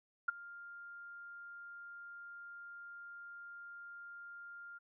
sine tone with ADSR envelope, 1400 Hz, F6, 4 cents sharp, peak -27 dBFS, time 0.28-4.79 s, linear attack 8 ms, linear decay 14 ms, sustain -21 dB, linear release 20 ms, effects none

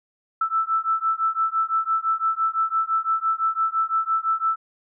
sine beating tone pair, 1318.5 / 1324.4 Hz, E6 / E6, 0 / +8 cents, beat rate 5.9 Hz, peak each -23 / -23 dBFS, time 0.41-4.56 s, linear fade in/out 5 ms, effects none

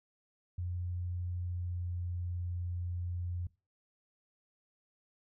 sine tone with pitch glide, 88.7 to 88.09 Hz, F2 to F2, +27 to +15 cents, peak -34 dBFS, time 0.58-3.47 s, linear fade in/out 5 ms, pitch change -12 cents, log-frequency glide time 1.41-1.97 s, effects noise-tail reverb RT60 0.3 s tail -21 dB re dry

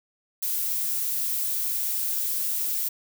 violet noise, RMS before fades -27 dBFS, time 0.42-2.89 s, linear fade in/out 10 ms, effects none

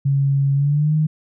sine tone with pitch glide, 138.59 to 154.67 Hz, C#3 to D#3, 0 to -10 cents, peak -14 dBFS, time 0.05-1.07 s, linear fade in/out 10 ms, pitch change +190 cents, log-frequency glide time 0.54-0.95 s, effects none

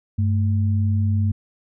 sine tone pair together, 98 / 220 Hz, G2 / A3, 0 / 0 cents, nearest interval octave + major second, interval 1400 cents, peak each -17 / -26 dBFS, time 0.18-1.32 s, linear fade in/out 10 ms, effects none

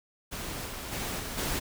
pink noise with level steps, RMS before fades -37 / -39 / -34 / -37 / -31 dBFS, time 0.31-1.6 s, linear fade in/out 20 ms, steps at 0.65 / 0.91 / 1.18 / 1.37 s, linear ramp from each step 20 ms, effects none

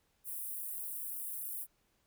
white high-pass noise, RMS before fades -41 dBFS, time 0.24-1.67 s, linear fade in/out 50 ms, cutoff 9300 Hz, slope 48 dB/octave, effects pink hiss -75 dBFS RMS until 2.06 s

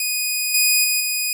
10% pulse tone with level steps, 2480 Hz, D#7, 6 cents flat, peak -11 / -5 / -8 / -11 dBFS, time 0-1.33 s, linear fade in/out 2 ms, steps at 0.54 / 0.84 / 1 s, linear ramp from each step 5 ms, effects none

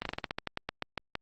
slowing click train, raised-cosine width 0.3 ms, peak -16 dBFS, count 14, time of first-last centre 0.02-1.154 s, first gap 33 ms, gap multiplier 1.15, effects Opus 24 kbps

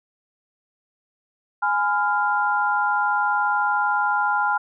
sine chord, F diminished, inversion first, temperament equal with one note detuned, 830.6 / 1010.3 / 1396.9 Hz, Ab5 / Cb6 / F6, 0 / +39 / 0 cents, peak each -22 / -25 / -22 dBFS, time 1.62-4.58 s, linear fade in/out 10 ms, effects none

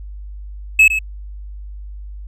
triangle tone with echo, 2587 Hz, E7, 33 cents flat, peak -4 dBFS, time 0.79-0.88 s, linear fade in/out 5 ms, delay 110 ms, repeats 1, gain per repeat -10 dB, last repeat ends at 0.99 s, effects added 50 Hz sine -29 dBFS peak until 2.27 s

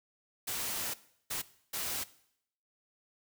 white noise bursts at uneven times, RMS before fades -36 dBFS, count 3, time 0.47-0.94 / 1.3-1.42 / 1.73-2.04 s, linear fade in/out 10 ms, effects noise-tail reverb RT60 0.7 s tail -18 dB re dry

